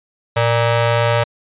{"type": "ring-modulated tone", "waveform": "sawtooth", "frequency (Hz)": 351.3, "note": "F4", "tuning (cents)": 10, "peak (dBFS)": -6, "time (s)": [0.36, 1.24], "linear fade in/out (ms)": 10, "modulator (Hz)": 237, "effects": ["resampled to 8000 Hz"]}